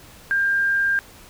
sine tone, 1598 Hz, G6, 33 cents sharp, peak -17 dBFS, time 0.31-0.99 s, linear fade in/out 0 ms, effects pink hiss -46 dBFS RMS until 1.29 s

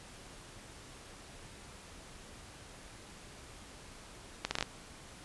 accelerating click train, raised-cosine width 0.2 ms, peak -14 dBFS, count 6, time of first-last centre 4.45-4.626 s, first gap 60 ms, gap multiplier 0.73, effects pink hiss -52 dBFS RMS until 5.24 s + resampled to 24000 Hz

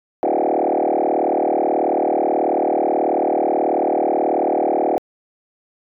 sine tone with frequency modulation, 551 Hz, C#5, 11 cents flat, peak -14 dBFS, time 0.23-4.98 s, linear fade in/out 0 ms, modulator 38.4 Hz, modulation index 6.5, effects tanh soft clip ceiling -11 dBFS

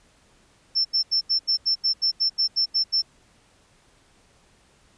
sine tone bursts, 5360 Hz, E8, 28 cents sharp, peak -18 dBFS, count 13, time 0.75-3.022 s, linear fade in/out 20 ms, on 100 ms, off 81 ms, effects pink hiss -59 dBFS RMS until 4.97 s + resampled to 22050 Hz

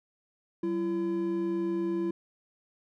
triangle tone pair together, 190.28 / 338.2 Hz, F#3 / E4, +49 / +44 cents, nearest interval minor seventh, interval 995 cents, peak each -33 / -26 dBFS, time 0.63-2.11 s, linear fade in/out 5 ms, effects none

